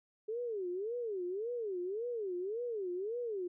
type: tone with vibrato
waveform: sine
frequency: 415.3 Hz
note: G#4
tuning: in tune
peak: -35 dBFS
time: 0.28-3.48 s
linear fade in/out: 10 ms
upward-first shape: sine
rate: 1.8 Hz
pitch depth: 280 cents each way
effects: none